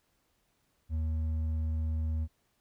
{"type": "tone with hard clipping", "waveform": "sine", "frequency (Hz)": 79.1, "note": "D#2", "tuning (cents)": 29, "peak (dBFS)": -30, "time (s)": [0.89, 2.28], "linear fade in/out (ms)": 50, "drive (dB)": 4, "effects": ["pink hiss -74 dBFS RMS until 2.6 s"]}